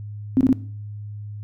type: tone bursts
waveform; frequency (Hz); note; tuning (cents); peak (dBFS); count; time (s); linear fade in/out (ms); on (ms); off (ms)
sine; 262; C4; +2; -12; 3; 0.37-0.528; 0; 38; 22
effects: noise-tail reverb RT60 0.5 s tail -19 dB re dry + added 104 Hz sine -31 dBFS peak until 1.43 s